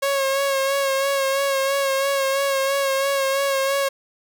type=tone with vibrato; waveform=sawtooth; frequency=547 Hz; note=C#5; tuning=23 cents flat; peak=-15 dBFS; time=0.02-3.89 s; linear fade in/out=10 ms; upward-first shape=sine; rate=3 Hz; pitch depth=32 cents each way; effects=none